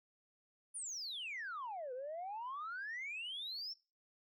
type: exponential two-way sweep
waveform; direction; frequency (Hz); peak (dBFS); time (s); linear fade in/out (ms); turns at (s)
sine; down then up; 9956 to 487.8 to 5530; -40; 0.74-3.74; 20; 1.93
effects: noise-tail reverb RT60 0.3 s tail -22 dB re dry + tanh soft clip ceiling -38 dBFS